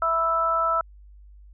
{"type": "harmonic tone", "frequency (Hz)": 329.6, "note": "E4", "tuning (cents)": 0, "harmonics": [2, 3, 4], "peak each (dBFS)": [-27, -30, -21], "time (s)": [0.02, 0.81], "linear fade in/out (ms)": 2, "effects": ["added 50 Hz sine -45 dBFS peak until 1.53 s"]}